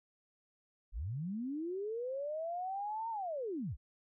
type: linear two-way sweep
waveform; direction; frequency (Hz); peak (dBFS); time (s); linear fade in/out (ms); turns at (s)
sine; up then down; 36.84 to 925 to 36.84; -36; 0.92-3.77; 50; 3.1
effects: none